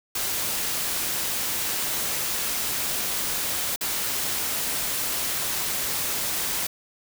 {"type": "noise with dropouts", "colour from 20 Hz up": "white", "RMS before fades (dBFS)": -27, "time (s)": [0.15, 6.67], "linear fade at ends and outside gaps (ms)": 5, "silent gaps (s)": [3.761, 3.809], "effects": []}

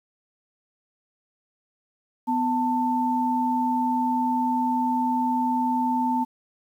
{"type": "tone pair together", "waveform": "sine", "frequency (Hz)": [249.7, 890], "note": ["B3", "A5"], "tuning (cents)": [19, 20], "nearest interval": "octave + minor seventh", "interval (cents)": 2201, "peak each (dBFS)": [-24, -23], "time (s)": [2.27, 6.25], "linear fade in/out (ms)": 20, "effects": ["9-bit"]}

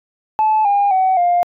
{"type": "tone with pitch steps", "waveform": "sine", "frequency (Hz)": [866, 808, 753.9, 703.4], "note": ["A5", "G#5", "F#5", "F5"], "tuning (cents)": [-28, -48, 32, 12], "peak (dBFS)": -10, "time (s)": [0.39, 1.43], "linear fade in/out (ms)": 0, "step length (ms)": 260, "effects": ["tanh soft clip ceiling -8 dBFS"]}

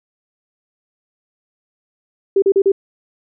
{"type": "tone bursts", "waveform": "sine", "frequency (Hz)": 392, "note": "G4", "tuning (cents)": 0, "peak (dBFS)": -9, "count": 4, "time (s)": [2.36, 2.719], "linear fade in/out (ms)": 5, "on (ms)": 62, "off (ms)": 37, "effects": []}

